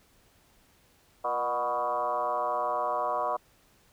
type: tone with frequency modulation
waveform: sine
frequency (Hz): 862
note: A5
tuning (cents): -36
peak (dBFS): -26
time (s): 1.24-3.37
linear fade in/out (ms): 10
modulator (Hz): 128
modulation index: 2.6
effects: pink hiss -63 dBFS RMS until 3.92 s